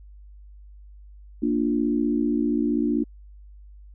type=chord; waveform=sine; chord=Bb major; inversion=none; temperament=equal; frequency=233.1 / 293.7 / 349.2 Hz; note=Bb3 / D4 / F4; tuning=0 / 0 / 0 cents; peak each=-24 / -23 / -28 dBFS; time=1.42-3.04 s; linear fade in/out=10 ms; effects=added 50 Hz sine -43 dBFS peak until 3.94 s